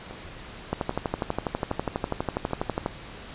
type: two click trains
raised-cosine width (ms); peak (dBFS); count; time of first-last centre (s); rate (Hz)
1; -24 / -11; 4 / 27; 0.11-2.51 / 0.73-2.861; 1.25 / 12.2
effects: pink hiss -42 dBFS RMS until 3.34 s + resampled to 8000 Hz